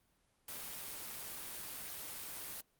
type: noise with amplitude modulation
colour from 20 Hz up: white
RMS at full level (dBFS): -44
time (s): 0.48-2.61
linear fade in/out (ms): 5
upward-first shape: sine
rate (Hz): 138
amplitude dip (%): 25
effects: pink hiss -75 dBFS RMS until 2.79 s + Opus 32 kbps